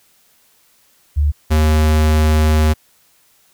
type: tone pair in turn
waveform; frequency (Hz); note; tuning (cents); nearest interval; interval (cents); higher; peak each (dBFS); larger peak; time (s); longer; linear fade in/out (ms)
sine / square; 73.42 / 77.36; D2 / D#2; 0 / -9; minor second; 91; second; -11; neither; 1.16-1.32 / 1.5-2.74; second; 20
effects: white hiss -55 dBFS RMS until 3.53 s